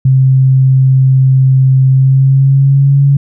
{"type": "tone with pitch glide", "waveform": "sine", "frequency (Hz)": [132.1, 139.79], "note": ["C3", "C#3"], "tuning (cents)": [17, 15], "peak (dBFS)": -4, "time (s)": [0.05, 3.17], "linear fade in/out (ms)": 5, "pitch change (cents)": 98, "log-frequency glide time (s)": [1.89, 3.03], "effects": []}